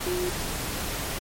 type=tone in noise; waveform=sine; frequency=359.1 Hz; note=F4; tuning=48 cents sharp; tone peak=-26 dBFS; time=0.06-0.3 s; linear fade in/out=10 ms; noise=pink; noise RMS=-31 dBFS; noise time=0-1.19 s; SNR=+2 dB; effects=MP3 64 kbps